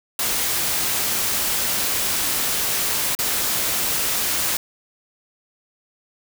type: noise with dropouts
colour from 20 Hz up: white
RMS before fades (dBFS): -22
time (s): 0.19-4.57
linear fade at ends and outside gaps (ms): 2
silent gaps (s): 3.151-3.189
effects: none